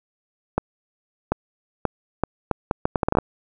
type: accelerating click train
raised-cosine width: 1 ms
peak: -5 dBFS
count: 14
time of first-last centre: 0.58-3.186 s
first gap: 740 ms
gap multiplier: 0.72
effects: none